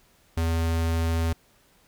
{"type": "tone", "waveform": "square", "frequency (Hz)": 82.41, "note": "E2", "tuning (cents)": 0, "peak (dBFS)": -23, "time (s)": [0.37, 1.33], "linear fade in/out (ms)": 5, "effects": ["pink hiss -61 dBFS RMS until 1.87 s"]}